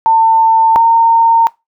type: tone pair in turn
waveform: sine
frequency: 898 / 915.8 Hz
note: A5 / A#5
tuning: +35 / -31 cents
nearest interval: unison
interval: 34 cents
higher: second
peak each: -5 dBFS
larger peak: neither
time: 0.06-0.76 / 0.76-1.47 s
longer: second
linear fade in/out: 0 ms
effects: noise-tail reverb RT60 0.2 s tail -21 dB re dry